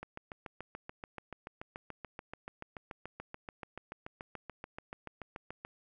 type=click train; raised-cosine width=0.5 ms; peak=-27 dBFS; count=40; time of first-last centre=0.03-5.65 s; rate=6.94 Hz; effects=none